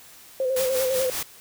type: tone with vibrato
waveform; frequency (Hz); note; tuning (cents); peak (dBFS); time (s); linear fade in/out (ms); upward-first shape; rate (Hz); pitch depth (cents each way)
sine; 519; C5; -14; -21; 0.4-1.1; 2; square; 10; 38
type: noise with tremolo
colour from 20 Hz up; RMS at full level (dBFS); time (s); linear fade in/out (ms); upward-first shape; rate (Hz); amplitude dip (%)
white; -28; 0.56-1.23; 5; sine; 5.2; 55
effects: white hiss -48 dBFS RMS until 1.4 s